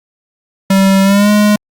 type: tone with pitch glide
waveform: square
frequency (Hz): 193.6 to 208.7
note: G3 to G#3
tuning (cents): -21 to +9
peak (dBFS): -7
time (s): 0.7-1.56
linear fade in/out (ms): 5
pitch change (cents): +130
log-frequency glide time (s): 1.03-1.3
effects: Opus 48 kbps